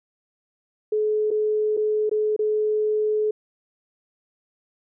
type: tone with dropouts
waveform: sine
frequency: 427.2 Hz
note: G#4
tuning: 49 cents sharp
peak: -19 dBFS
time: 0.92-3.31 s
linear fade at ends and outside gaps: 5 ms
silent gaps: 1.306-1.312 / 1.768-1.773 / 2.095-2.113 / 2.364-2.391 s
effects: none